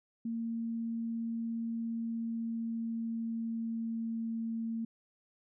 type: tone with pitch glide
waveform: sine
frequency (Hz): 229.3 to 227.1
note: A#3 to A#3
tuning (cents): -28 to -45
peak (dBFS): -33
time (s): 0.25-4.85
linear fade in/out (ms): 5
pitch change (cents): -17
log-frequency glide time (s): 1.84-4.38
effects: none